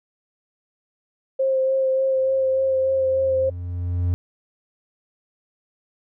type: tone with vibrato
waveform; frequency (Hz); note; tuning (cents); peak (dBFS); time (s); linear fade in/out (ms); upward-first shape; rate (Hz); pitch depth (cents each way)
sine; 529; C5; +19; -17; 1.39-3.5; 10; sine; 3.4; 15
type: tone with exponential growth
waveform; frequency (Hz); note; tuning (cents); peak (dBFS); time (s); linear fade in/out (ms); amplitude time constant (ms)
triangle; 88.3; F2; +20; -15; 2.16-4.14; 0; 430
effects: none